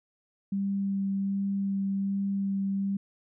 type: tone with vibrato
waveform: sine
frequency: 196.7 Hz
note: G3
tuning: 6 cents sharp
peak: -26 dBFS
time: 0.52-2.97 s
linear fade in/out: 5 ms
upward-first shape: sine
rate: 1.3 Hz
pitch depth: 9 cents each way
effects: none